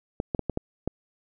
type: clicks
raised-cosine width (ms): 2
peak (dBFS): -13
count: 6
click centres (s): 0.201 / 0.348 / 0.393 / 0.497 / 0.574 / 0.876
effects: none